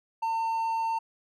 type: tone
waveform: triangle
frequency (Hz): 904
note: A5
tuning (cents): +47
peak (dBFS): -24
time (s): 0.22-0.99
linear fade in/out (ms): 10
effects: none